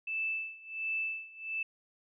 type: tone with tremolo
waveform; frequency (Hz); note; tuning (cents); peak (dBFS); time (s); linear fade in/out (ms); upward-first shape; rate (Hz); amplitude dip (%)
sine; 2637; E7; 0; -30; 0.07-1.63; 5; sine; 1.4; 90
effects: none